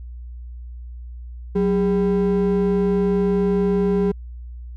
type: ring-modulated tone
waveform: triangle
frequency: 295.6 Hz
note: D4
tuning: 11 cents sharp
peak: -11 dBFS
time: 1.55-4.12 s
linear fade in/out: 10 ms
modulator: 111 Hz
effects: added 60 Hz sine -32 dBFS peak until 4.76 s